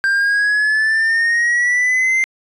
triangle exponential sweep, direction up, 1579 to 2093 Hz, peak -11 dBFS, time 0.04-2.24 s, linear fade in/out 0 ms, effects resampled to 24000 Hz

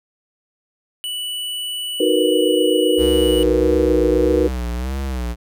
square tone with pitch glide, 2960 to 2940 Hz, F#7 to F#7, 0 to -12 cents, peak -24 dBFS, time 1.04-3.43 s, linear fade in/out 0 ms, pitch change -12 cents, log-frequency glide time 1.82-2.99 s
sine chord, B major seventh, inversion first, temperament equal, 311.1 / 370 / 466.2 / 493.9 Hz, D#4 / F#4 / A#4 / B4, 0 / 0 / 0 / 0 cents, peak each -19 dBFS, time 2-4.48 s, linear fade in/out 5 ms
square tone with vibrato, 63.5 Hz, B1, 49 cents sharp, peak -22 dBFS, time 2.97-5.36 s, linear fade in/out 50 ms, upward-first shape sine, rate 1.6 Hz, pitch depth 120 cents each way
effects none

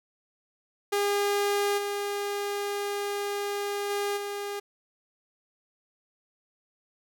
sawtooth tone with level steps, 405.9 Hz, G#4, 40 cents flat, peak -20 / -25 / -23 / -28 dBFS, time 0.92-4.6 s, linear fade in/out 10 ms, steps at 1.77 / 3.89 / 4.16 s, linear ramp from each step 20 ms, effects none

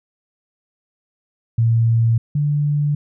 sine tone pair in turn, 114.9 / 146.66 Hz, A#2 / D3, -25 / -2 cents, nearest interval major third, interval 423 cents, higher second, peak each -12 / -15 dBFS, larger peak first, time 1.58-2.18 / 2.35-2.95 s, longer neither, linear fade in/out 5 ms, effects none

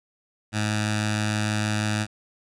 10% pulse tone with notch filter, 106.2 Hz, G#2, 39 cents sharp, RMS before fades -25 dBFS, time 0.52-2.07 s, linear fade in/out 50 ms, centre 450 Hz, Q 0.58, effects resampled to 22050 Hz + 9-bit

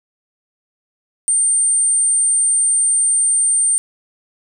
sine tone, 8870 Hz, C#9, in tune, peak -12 dBFS, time 1.28-3.78 s, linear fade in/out 0 ms, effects none

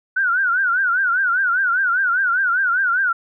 sine tone with vibrato, 1477 Hz, F#6, 3 cents flat, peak -15 dBFS, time 0.16-3.13 s, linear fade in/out 10 ms, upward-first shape triangle, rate 5 Hz, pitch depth 160 cents each way, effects none

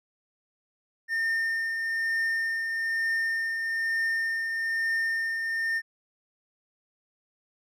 triangle tone with tremolo, 1815 Hz, A#6, 47 cents flat, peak -22 dBFS, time 1.08-5.82 s, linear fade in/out 50 ms, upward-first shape triangle, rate 1.1 Hz, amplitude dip 40%, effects none

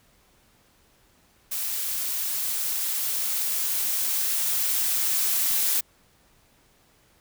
blue noise with level ramp, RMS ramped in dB -29 to -23 dBFS, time 1.51-5.81 s, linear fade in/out 10 ms, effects pink hiss -61 dBFS RMS until 7.2 s

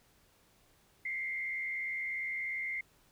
sine tone with frequency modulation, 2100 Hz, C7, 6 cents sharp, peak -34 dBFS, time 1.05-2.81 s, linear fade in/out 5 ms, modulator 77 Hz, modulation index 0.91, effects pink hiss -67 dBFS RMS until 3.11 s

